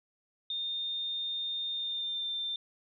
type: tone with pitch glide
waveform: sine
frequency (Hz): 3640 to 3580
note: A#7 to A7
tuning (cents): -42 to +29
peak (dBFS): -32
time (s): 0.5-2.56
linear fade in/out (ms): 2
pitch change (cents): -29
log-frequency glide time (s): 1.72-2.3
effects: none